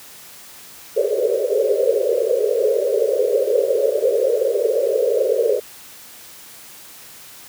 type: band-pass noise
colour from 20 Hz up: white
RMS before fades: -18 dBFS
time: 0.96-5.6 s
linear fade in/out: 10 ms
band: 400 to 570 Hz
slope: 96 dB/octave
effects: white hiss -41 dBFS RMS until 7.48 s + high-pass 60 Hz 12 dB/octave